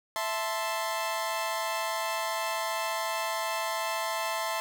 sawtooth chord, A minor, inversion second, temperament equal, 659.3 / 880 / 1046.5 Hz, E5 / A5 / C6, 0 / 0 / 0 cents, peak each -30 dBFS, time 0.16-4.6 s, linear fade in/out 0 ms, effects 9-bit

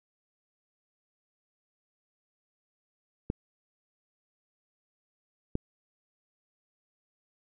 clicks, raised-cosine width 3 ms, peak -16 dBFS, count 2, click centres 3.301 / 5.554 s, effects none

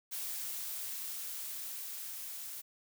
blue noise with level ramp, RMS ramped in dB -39 to -44 dBFS, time 0.11-2.62 s, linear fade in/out 20 ms, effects none

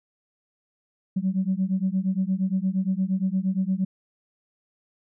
sine beating tone pair, 185 / 193.6 Hz, F#3 / G3, 0 / -21 cents, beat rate 8.6 Hz, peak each -24 dBFS, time 1.16-3.85 s, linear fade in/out 10 ms, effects tanh soft clip ceiling -15 dBFS

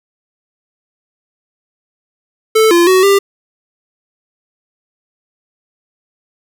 square tone with pitch steps, 439.5 / 344.2 / 373.7 / 396.8 Hz, A4 / F4 / F#4 / G4, -2 / -25 / +17 / +21 cents, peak -7 dBFS, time 2.55-3.19 s, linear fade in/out 10 ms, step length 160 ms, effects none

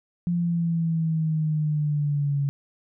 sine exponential sweep, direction down, 174.61 to 140 Hz, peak -21 dBFS, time 0.27-2.49 s, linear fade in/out 0 ms, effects none

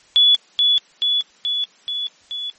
sine tone with echo, 3418 Hz, G#7, 49 cents sharp, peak -9 dBFS, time 0.16-0.35 s, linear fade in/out 0 ms, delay 430 ms, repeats 5, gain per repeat -3 dB, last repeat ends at 2.5 s, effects white hiss -52 dBFS RMS until 2.58 s + MP3 32 kbps

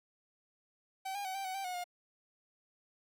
45% pulse tone with pitch steps, 767 / 808 / 754 / 783 / 749 / 782 / 728 / 712 Hz, G5 / G#5 / F#5 / G5 / F#5 / G5 / F#5 / F5, -38 / -48 / +32 / -2 / +21 / -4 / -28 / +33 cents, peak -37 dBFS, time 1.05-1.842 s, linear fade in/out 10 ms, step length 99 ms, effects none

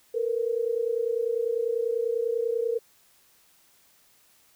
sine tone pair together, 454.3 / 484.4 Hz, A#4 / B4, -45 / -34 cents, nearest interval minor second, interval 111 cents, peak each -26 / -28 dBFS, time 0.14-2.79 s, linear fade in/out 10 ms, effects white hiss -61 dBFS RMS until 4.55 s

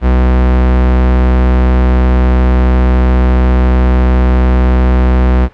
45% pulse tone, 62.9 Hz, B1, 32 cents sharp, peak -6 dBFS, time 0.01-5.49 s, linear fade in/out 50 ms, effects pink hiss -41 dBFS RMS until 5.53 s + low-pass 2000 Hz 12 dB/octave

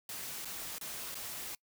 white noise with dropouts, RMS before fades -42 dBFS, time 0.09-1.55 s, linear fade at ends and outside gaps 2 ms, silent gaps 0.448-0.454 / 0.783-0.811 / 1.145-1.152 s, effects noise-tail reverb RT60 0.1 s tail -25 dB re dry

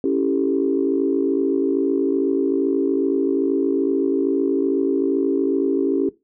sine chord, A dominant seventh, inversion first, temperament equal with one note detuned, 276.4 / 329.6 / 392 / 440 Hz, C#4 / E4 / G4 / A4, -5 / 0 / 0 / 0 cents, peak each -20 / -23 / -21 / -26 dBFS, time 0.04-6.09 s, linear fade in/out 2 ms, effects noise-tail reverb RT60 0.2 s tail -17 dB re dry + tanh soft clip ceiling -6 dBFS

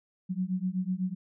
sine beating tone pair, 180.9 / 188.9 Hz, F#3 / F#3, -39 / +36 cents, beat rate 8 Hz, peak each -31 dBFS, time 0.29-1.15 s, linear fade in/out 20 ms, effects none

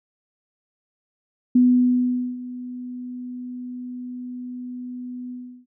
sine tone with ADSR envelope, 248.6 Hz, B3, 12 cents sharp, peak -11 dBFS, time 1.55-5.66 s, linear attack 7 ms, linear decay 810 ms, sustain -19 dB, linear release 350 ms, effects none

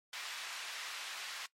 white band-pass noise, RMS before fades -44 dBFS, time 0.13-1.46 s, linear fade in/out 2 ms, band 1100 to 3800 Hz, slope 12 dB/octave, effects noise-tail reverb RT60 0.1 s tail -18 dB re dry + MP3 64 kbps

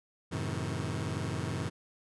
sawtooth chord, F# diminished seventh, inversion none, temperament just, 92.5 / 111 / 133.2 / 159.84 Hz, F#2 / A2 / C3 / Eb3, 0 / +16 / +31 / +47 cents, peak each -34 dBFS, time 0.31-1.7 s, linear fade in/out 20 ms, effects resampled to 24000 Hz

